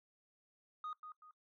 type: tone with echo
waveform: sine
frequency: 1241 Hz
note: D#6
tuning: 5 cents flat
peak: -39 dBFS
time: 0.84-0.93 s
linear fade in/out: 2 ms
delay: 190 ms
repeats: 2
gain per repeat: -9 dB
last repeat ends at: 1.31 s
effects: noise-tail reverb RT60 0.1 s tail -18 dB re dry + tanh soft clip ceiling -39 dBFS